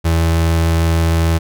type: tone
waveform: 35% pulse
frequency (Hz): 82.41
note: E2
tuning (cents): 0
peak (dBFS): -10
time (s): 0.04-1.39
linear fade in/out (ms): 20
effects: none